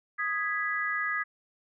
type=chord; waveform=sine; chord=G# minor; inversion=second; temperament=equal; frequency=1244.5 / 1661.2 / 1975.5 Hz; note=D#6 / G#6 / B6; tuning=0 / 0 / 0 cents; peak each=-33 / -31 / -32 dBFS; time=0.18-1.24 s; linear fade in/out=20 ms; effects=none